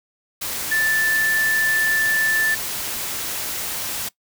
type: tone in noise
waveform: sine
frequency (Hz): 1760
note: A6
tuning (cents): 0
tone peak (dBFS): -17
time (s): 0.71-2.55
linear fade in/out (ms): 10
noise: white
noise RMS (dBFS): -27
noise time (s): 0.41-4.09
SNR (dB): +7
effects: noise-tail reverb RT60 0.1 s tail -20 dB re dry